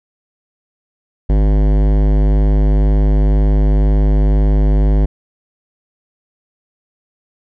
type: tone with hard clipping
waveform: sine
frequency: 51 Hz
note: G#1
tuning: 31 cents flat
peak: -11 dBFS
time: 1.29-5.06 s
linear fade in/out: 10 ms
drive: 18 dB
effects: none